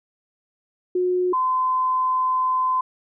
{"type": "tone pair in turn", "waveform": "sine", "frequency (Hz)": [362.7, 1025.9], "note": ["F#4", "C6"], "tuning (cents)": [-34, -34], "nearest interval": "octave + tritone", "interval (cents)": 1800, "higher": "second", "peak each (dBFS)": -18, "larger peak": "neither", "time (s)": [[0.95, 1.33], [1.33, 2.81]], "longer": "second", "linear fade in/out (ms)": 5, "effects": []}